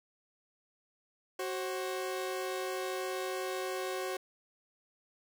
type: tone pair together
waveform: sawtooth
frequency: 374.2 / 535 Hz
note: F#4 / C5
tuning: +20 / +38 cents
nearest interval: tritone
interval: 618 cents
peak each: -32 / -35 dBFS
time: 1.39-4.17 s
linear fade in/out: 5 ms
effects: none